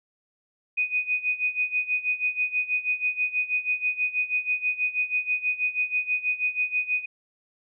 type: tone with tremolo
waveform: sine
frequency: 2489 Hz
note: D#7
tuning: in tune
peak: -20 dBFS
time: 0.77-7.06 s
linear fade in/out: 10 ms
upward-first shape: sine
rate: 6.2 Hz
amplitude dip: 85%
effects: none